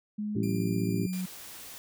sine tone with pitch glide, 210 to 183.87 Hz, G#3 to F#3, +19 to -11 cents, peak -30 dBFS, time 0.18-1.26 s, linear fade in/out 10 ms, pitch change -230 cents, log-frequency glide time 0.36-0.57 s
harmonic tone, 55.5 Hz, A1, 16 cents sharp, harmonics 2 / 3 / 4 / 5 / 6 / 7, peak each -32 / -36 / -37 / -34 / -37 / -36 dBFS, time 0.35-1.07 s, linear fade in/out 10 ms
10% pulse tone with tremolo, 2390 Hz, D7, 30 cents sharp, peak -34 dBFS, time 0.43-1.21 s, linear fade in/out 2 ms, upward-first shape triangle, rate 17 Hz, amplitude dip 35%
white noise, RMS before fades -45 dBFS, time 1.13-1.78 s, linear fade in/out 0 ms
effects none

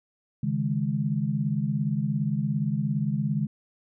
sine chord, C# suspended second, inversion none, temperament just, 138.59 / 155.92 / 207.9 Hz, C#3 / D#3 / G#3, 0 / +4 / +2 cents, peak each -28 dBFS, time 0.43-3.47 s, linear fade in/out 5 ms, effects none

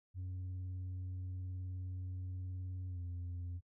sine tone with pitch glide, 91.9 to 88.21 Hz, F#2 to F2, -11 to +18 cents, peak -37 dBFS, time 0.14-3.61 s, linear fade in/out 50 ms, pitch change -71 cents, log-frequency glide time 2.89-2.99 s, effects noise-tail reverb RT60 0.1 s tail -26 dB re dry + tanh soft clip ceiling -39 dBFS

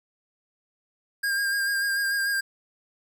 square tone with vibrato, 1611 Hz, G6, 47 cents sharp, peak -24 dBFS, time 1.23-2.41 s, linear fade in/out 10 ms, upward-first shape sine, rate 6.8 Hz, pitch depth 25 cents each way, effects none

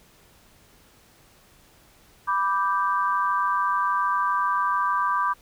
sine chord, G major, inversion first, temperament equal, 987.8 / 1174.7 / 1568 Hz, B5 / D6 / G6, 0 / 0 / 0 cents, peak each -25 / -23 / -29 dBFS, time 2.27-5.34 s, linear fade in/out 20 ms, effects pink hiss -56 dBFS RMS until 5.41 s

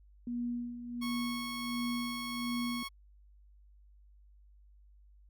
sine tone with tremolo, 240.5 Hz, B3, 46 cents flat, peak -32 dBFS, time 0.27-2.83 s, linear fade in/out 2 ms, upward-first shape sine, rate 1.4 Hz, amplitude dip 65%
15% pulse tone, 1100 Hz, C#6, 14 cents flat, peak -32 dBFS, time 1.01-2.89 s, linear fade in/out 20 ms
effects added 50 Hz sine -57 dBFS peak until 5.29 s

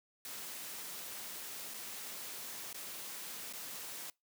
white noise with dropouts, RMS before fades -45 dBFS, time 0.25-4.1 s, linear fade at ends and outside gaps 1 ms, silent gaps 1.738-1.742 / 2.729-2.744 / 3.527-3.535 s, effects noise-tail reverb RT60 0.2 s tail -24 dB re dry + high-pass 150 Hz 12 dB/octave

